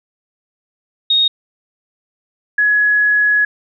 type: tone pair in turn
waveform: sine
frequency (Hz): 3729 / 1683.8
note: A#7 / G#6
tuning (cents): 0 / +23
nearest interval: octave + major second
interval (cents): 1377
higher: first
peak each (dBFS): -10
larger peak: neither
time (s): 1.1-1.28 / 2.58-3.45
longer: second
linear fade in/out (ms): 5
effects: none